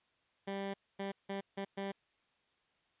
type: tone bursts at uneven times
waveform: 15% pulse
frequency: 196.9 Hz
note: G3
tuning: 8 cents sharp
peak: -31 dBFS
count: 5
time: 0.47-0.74 / 0.99-1.12 / 1.29-1.41 / 1.57-1.65 / 1.77-1.92 s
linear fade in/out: 10 ms
effects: white hiss -75 dBFS RMS until 3 s + resampled to 8000 Hz